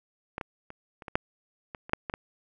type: clicks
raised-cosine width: 0.5 ms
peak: -18 / -19 / -27 / -29 / -23 / -8 / -23 / -27 / -7 / -18 / -16 dBFS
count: 11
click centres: 0.381 / 0.412 / 0.704 / 1.022 / 1.082 / 1.155 / 1.748 / 1.895 / 1.934 / 2.098 / 2.139 s
effects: none